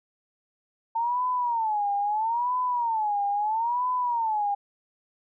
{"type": "tone with vibrato", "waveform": "sine", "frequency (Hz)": 900, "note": "A5", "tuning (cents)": 39, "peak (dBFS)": -23, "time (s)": [0.95, 4.55], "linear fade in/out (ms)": 10, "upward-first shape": "sine", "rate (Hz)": 0.76, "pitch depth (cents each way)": 190, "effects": []}